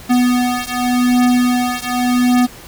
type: beating tone pair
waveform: square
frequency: 246.9 / 247.77 Hz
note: B3 / B3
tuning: 0 / +6 cents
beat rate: 0.87 Hz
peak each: -16 dBFS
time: 0.09-2.47 s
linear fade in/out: 20 ms
effects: pink hiss -37 dBFS RMS until 2.67 s